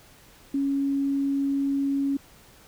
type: tone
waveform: sine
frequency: 277.2 Hz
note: C#4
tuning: in tune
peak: -22 dBFS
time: 0.54-2.17 s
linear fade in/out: 5 ms
effects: pink hiss -53 dBFS RMS until 2.67 s